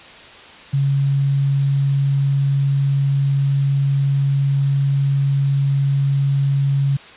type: tone with quantisation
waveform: sine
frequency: 138.59 Hz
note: C#3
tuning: in tune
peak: -14 dBFS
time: 0.73-6.97 s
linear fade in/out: 10 ms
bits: 7
effects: white hiss -40 dBFS RMS until 7.16 s + resampled to 8000 Hz